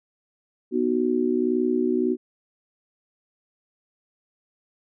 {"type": "chord", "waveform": "sine", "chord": "B major", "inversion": "none", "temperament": "just", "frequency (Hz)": [246.9, 308.7, 370.4], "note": ["B3", "D#4", "F#4"], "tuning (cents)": [0, -14, 2], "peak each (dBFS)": [-24, -26, -23], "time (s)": [0.71, 2.17], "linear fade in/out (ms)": 50, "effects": []}